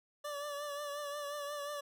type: tone with vibrato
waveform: 25% pulse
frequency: 580 Hz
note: D5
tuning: 22 cents flat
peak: -35 dBFS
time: 0.24-1.81 s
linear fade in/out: 10 ms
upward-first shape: triangle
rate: 5.6 Hz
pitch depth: 46 cents each way
effects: none